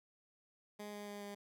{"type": "tone with pitch steps", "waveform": "15% pulse", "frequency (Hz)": [207.7, 206.1, 204.6, 203.1], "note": ["G#3", "G#3", "G#3", "G#3"], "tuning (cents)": [0, -13, -26, -38], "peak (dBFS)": -39, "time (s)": [0.79, 1.35], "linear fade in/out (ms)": 10, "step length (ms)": 140, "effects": []}